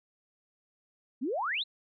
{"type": "exponential sweep", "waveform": "sine", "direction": "up", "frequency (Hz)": [224.1, 4200], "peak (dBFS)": -29, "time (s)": [1.21, 1.64], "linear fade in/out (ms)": 20, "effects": []}